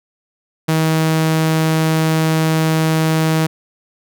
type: tone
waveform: sawtooth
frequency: 159.3 Hz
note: D#3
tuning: 41 cents sharp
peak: -9 dBFS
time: 0.68-3.47 s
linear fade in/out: 10 ms
effects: none